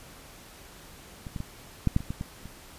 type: clicks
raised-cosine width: 5 ms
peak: -25 / -21 / -21 / -10 / -10 / -25 / -19 / -20 / -29 dBFS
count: 9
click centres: 1.268 / 1.362 / 1.404 / 1.873 / 1.964 / 2.005 / 2.105 / 2.211 / 2.456 s
effects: pink hiss -49 dBFS RMS until 2.78 s + resampled to 32000 Hz

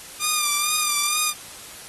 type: tone with vibrato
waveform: 5% pulse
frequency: 1200 Hz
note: D6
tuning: 37 cents sharp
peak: -10 dBFS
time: 0.19-1.34 s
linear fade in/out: 50 ms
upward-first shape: sine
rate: 2.2 Hz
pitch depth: 43 cents each way
effects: white hiss -40 dBFS RMS until 1.88 s + AAC 32 kbps

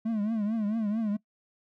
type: tone with vibrato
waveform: triangle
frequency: 215.9 Hz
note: A3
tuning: 33 cents flat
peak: -24 dBFS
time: 0.05-1.17 s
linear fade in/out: 10 ms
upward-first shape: triangle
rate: 4.5 Hz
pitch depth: 130 cents each way
effects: noise-tail reverb RT60 0.1 s tail -21 dB re dry

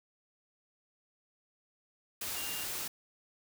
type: tone in noise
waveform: sine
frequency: 2799 Hz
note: F7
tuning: 3 cents sharp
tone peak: -43 dBFS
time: 2.36-2.64 s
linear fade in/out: 5 ms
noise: white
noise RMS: -38 dBFS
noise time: 2.21-2.88 s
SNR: -8 dB
effects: none

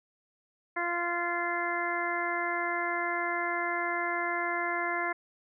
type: harmonic tone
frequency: 346.4 Hz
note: F4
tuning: 14 cents flat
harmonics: 1 / 2 / 3 / 4 / 5 / 6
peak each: -37 / -35 / -35 / -37 / -35 / -35 dBFS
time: 0.76-5.13 s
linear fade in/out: 10 ms
effects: none

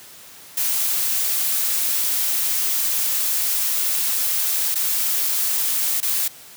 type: noise with dropouts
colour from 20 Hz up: blue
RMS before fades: -21 dBFS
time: 0.57-6.28 s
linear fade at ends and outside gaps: 5 ms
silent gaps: 4.745-4.754 / 6.004-6.027 s
effects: white hiss -43 dBFS RMS until 6.56 s + high-pass 60 Hz 12 dB/octave

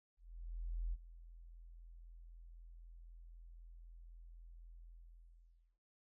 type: tone with ADSR envelope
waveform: sine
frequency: 41.95 Hz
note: E1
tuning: 31 cents sharp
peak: -36 dBFS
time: 0.17-5.79 s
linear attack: 760 ms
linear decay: 35 ms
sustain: -17 dB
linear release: 960 ms
effects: none

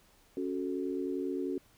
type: chord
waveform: sine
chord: F# minor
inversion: second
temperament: equal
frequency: 277.2 / 370 / 440 Hz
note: C#4 / F#4 / A4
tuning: 0 / 0 / 0 cents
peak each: -35 / -35 / -40 dBFS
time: 0.37-1.58 s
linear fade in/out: 2 ms
effects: pink hiss -64 dBFS RMS until 1.77 s

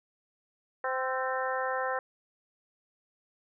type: harmonic tone with a mistuned harmonic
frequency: 259.4 Hz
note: C4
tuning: 15 cents flat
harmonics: 2 / 3 / 4 / 5 / 6 / 7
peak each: -33 / -35 / -36 / -37 / -38 / -38 dBFS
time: 0.84-1.99 s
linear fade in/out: 2 ms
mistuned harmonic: 5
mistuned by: +37 cents
effects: none

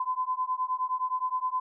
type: beating tone pair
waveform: sine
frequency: 1014 / 1023.6 Hz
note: B5 / C6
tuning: +45 / -38 cents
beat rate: 9.6 Hz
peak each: -30 dBFS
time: 0-1.6 s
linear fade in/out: 5 ms
effects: none

